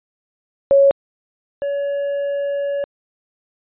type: tone pair in turn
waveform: sine / triangle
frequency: 554.4 / 565.1 Hz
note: C#5 / C#5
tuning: 0 / +33 cents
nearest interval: unison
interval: 33 cents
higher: second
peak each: -8 / -17 dBFS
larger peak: first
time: 0.71-0.91 / 1.62-2.84 s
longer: second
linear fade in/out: 0 ms
effects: resampled to 8000 Hz